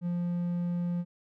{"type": "tone", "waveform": "triangle", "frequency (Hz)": 174.61, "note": "F3", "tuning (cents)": 0, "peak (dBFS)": -26, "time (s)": [0.01, 1.05], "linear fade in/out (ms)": 50, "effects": []}